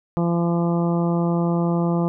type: harmonic tone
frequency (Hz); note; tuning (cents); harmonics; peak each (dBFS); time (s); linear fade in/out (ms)
170.8; F3; -38; 1 / 2 / 3 / 4 / 5 / 6 / 7; -19 / -25 / -29 / -31 / -33 / -35 / -36; 0.17-2.08; 0
effects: none